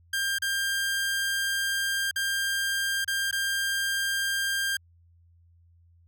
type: tone with dropouts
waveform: sawtooth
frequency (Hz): 1596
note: G6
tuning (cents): +31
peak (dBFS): -22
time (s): 0.13-4.77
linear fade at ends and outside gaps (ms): 5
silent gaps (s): 0.386-0.42 / 2.112-2.159 / 3.046-3.077 / 3.312-3.326
effects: added 85 Hz sine -56 dBFS peak until 6.07 s